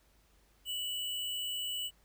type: tone with sample-and-hold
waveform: sine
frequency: 2960 Hz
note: F#7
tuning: in tune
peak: -34 dBFS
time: 0.65-1.91 s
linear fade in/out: 50 ms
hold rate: 11025 Hz
effects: added 50 Hz sine -67 dBFS peak until 2.04 s + pink hiss -69 dBFS RMS until 2.04 s